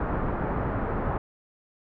pink low-pass noise, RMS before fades -28 dBFS, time 0-1.18 s, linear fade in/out 2 ms, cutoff 1400 Hz, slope 24 dB/octave, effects none

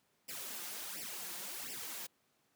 white noise with flanger, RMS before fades -44 dBFS, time 0.28-2.07 s, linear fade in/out 10 ms, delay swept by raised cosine 0.37 to 5.77 ms, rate 1.4 Hz, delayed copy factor +1, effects pink hiss -75 dBFS RMS until 2.55 s + high-pass 150 Hz 12 dB/octave

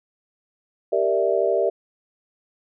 sine chord, E half-diminished seventh, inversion first, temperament equal, 392 / 466.2 / 587.3 / 659.3 Hz, G4 / Bb4 / D5 / E5, 0 / 0 / 0 / 0 cents, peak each -23 / -24 / -23 / -23 dBFS, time 0.92-1.7 s, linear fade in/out 10 ms, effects none

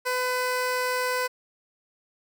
15% pulse tone, 503 Hz, B4, 32 cents sharp, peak -18 dBFS, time 0.05-1.28 s, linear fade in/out 20 ms, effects none

